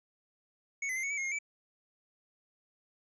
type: tone with pitch steps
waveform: square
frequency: 2217 / 2033 / 2090 / 2217 / 2292 / 2151 / 2137 / 2307 Hz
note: C#7 / B6 / C7 / C#7 / D7 / C7 / C7 / D7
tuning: 0 / +50 / -2 / 0 / -43 / +47 / +36 / -31 cents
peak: -33 dBFS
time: 0.82-1.388 s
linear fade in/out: 5 ms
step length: 71 ms
effects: resampled to 22050 Hz